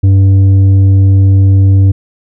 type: tone with tanh clipping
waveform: sine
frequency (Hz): 97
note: G2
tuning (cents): -18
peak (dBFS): -4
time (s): 0.03-1.92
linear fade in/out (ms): 10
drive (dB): 6
effects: none